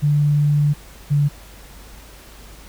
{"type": "tone pair in turn", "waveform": "sine", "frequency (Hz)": [146.83, 144.72], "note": ["D3", "D3"], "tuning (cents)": [0, -25], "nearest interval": "unison", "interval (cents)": 25, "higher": "first", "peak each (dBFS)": -13, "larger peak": "neither", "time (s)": [[0.02, 0.74], [1.1, 1.29]], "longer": "first", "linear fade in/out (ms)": 20, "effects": ["added 50 Hz sine -42 dBFS peak until 2.68 s", "pink hiss -44 dBFS RMS until 2.68 s"]}